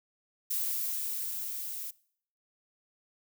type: noise with level ramp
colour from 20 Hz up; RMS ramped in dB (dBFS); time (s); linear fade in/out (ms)
violet; -31 to -39; 0.5-1.91; 10
effects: noise-tail reverb RT60 0.6 s tail -22 dB re dry